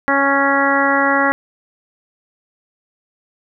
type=harmonic tone; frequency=277.4 Hz; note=C#4; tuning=1 cent sharp; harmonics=1 / 2 / 3 / 4 / 5 / 6 / 7; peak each=-20 / -20 / -20 / -20 / -20 / -20 / -20 dBFS; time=0.08-1.32 s; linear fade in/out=0 ms; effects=none